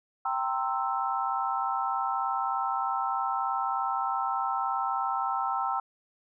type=chord; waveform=sine; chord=C dominant seventh; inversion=second; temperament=equal with one note detuned; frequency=784 / 923.2 / 1046.5 / 1318.5 Hz; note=G5 / Bb5 / C6 / E6; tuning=0 / -17 / 0 / 0 cents; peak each=-31 / -33 / -34 / -31 dBFS; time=0.25-5.8 s; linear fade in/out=5 ms; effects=none